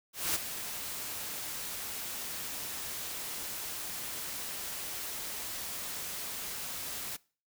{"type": "noise with ADSR envelope", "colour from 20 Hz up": "white", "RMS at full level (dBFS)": -29, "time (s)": [0.13, 7.17], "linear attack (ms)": 220, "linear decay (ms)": 19, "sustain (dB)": -10, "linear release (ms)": 15, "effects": ["noise-tail reverb RT60 0.4 s tail -23 dB re dry"]}